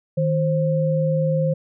sine tone pair together, 156.98 / 528 Hz, D#3 / C5, +16 / +16 cents, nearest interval octave + major sixth, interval 2100 cents, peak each -19 / -21 dBFS, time 0.17-1.54 s, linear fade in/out 10 ms, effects none

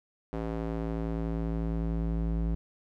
square tone with band-pass filter sweep, 55.4 Hz, A1, 13 cents sharp, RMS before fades -31 dBFS, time 0.33-2.55 s, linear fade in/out 0 ms, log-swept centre 420 to 130 Hz, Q 0.78, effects none

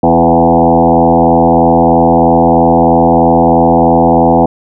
sine tone with frequency modulation, 503 Hz, B4, 32 cents sharp, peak -4 dBFS, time 0.03-4.46 s, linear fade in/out 5 ms, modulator 83.1 Hz, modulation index 4.2, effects none

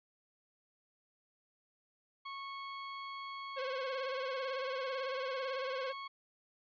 sawtooth tone, 1101 Hz, C#6, 12 cents flat, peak -38 dBFS, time 2.25-6.08 s, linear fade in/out 10 ms
45% pulse tone with vibrato, 523.3 Hz, C5, in tune, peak -37 dBFS, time 3.56-5.93 s, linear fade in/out 20 ms, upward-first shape sine, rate 18 Hz, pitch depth 65 cents each way
effects resampled to 11025 Hz

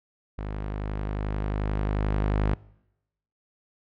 sawtooth tone with level ramp, 51.3 Hz, G#1, 21 cents flat, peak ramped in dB -27 to -17 dBFS, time 0.38-2.54 s, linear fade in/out 5 ms, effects noise-tail reverb RT60 0.9 s tail -24 dB re dry + low-pass 2000 Hz 12 dB/octave

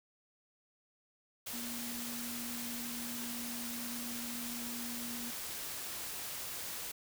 sine tone in noise, 238.2 Hz, A#3, 38 cents sharp, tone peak -43 dBFS, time 1.53-5.31 s, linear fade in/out 10 ms, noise white, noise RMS -42 dBFS, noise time 1.46-6.92 s, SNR -4 dB, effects none

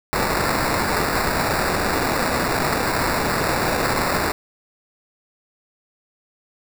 blue noise with sample-and-hold, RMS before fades -21 dBFS, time 0.13-4.32 s, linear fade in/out 0 ms, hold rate 3150 Hz, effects none

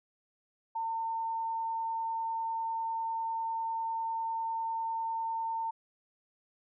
sine tone, 905 Hz, A5, 48 cents sharp, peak -31 dBFS, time 0.75-5.71 s, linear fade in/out 10 ms, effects none

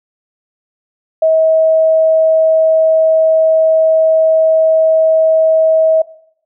sine tone, 640 Hz, D#5, 49 cents sharp, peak -7 dBFS, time 1.22-6.02 s, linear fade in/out 5 ms, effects noise-tail reverb RT60 0.7 s tail -18 dB re dry

